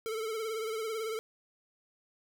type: tone with vibrato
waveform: square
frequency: 442.5 Hz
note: A4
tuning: 10 cents sharp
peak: -34 dBFS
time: 0.06-1.19 s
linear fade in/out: 0 ms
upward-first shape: triangle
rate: 18 Hz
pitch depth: 66 cents each way
effects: none